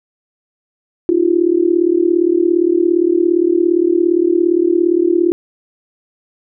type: tone with amplitude modulation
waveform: sine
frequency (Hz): 345.3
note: F4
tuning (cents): -20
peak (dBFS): -6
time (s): 1.09-5.32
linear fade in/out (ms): 0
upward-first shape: sine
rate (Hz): 37.4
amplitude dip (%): 90
effects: none